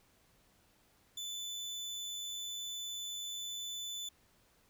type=tone; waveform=30% pulse; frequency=3501 Hz; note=A7; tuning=9 cents flat; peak=-37 dBFS; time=1.17-4.09 s; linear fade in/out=5 ms; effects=pink hiss -69 dBFS RMS until 4.69 s